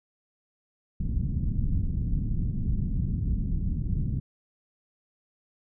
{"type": "low-pass noise", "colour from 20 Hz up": "pink", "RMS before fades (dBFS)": -27, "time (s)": [1, 4.2], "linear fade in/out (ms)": 5, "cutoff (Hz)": 200, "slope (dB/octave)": 24, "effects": []}